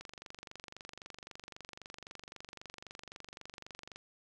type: click train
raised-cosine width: 0.2 ms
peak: -29 dBFS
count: 95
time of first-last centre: 0.01-3.96 s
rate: 23.8 Hz
effects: none